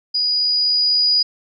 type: tone with level ramp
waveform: sine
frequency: 4912 Hz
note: D#8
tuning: 23 cents flat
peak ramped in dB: -16 to -12 dBFS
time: 0.14-1.23 s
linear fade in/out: 10 ms
effects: none